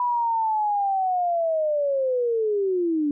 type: linear sweep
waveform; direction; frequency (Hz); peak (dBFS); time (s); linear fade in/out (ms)
sine; down; 987.8 to 284.7; -20; 0-3.11; 2
effects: none